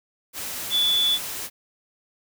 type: tone in noise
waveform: sine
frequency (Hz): 3456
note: A7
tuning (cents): -32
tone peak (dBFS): -18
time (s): 0.7-1.19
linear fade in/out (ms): 50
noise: white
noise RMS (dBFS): -32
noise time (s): 0.33-1.5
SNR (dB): +11
effects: none